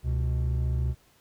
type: tone pair together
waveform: triangle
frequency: 69.3 / 124.12 Hz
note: C#2 / B2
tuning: 0 / +9 cents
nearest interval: minor seventh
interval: 1009 cents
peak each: -23 / -26 dBFS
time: 0.03-0.95 s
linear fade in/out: 50 ms
effects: tanh soft clip ceiling -16 dBFS + pink hiss -62 dBFS RMS until 1.2 s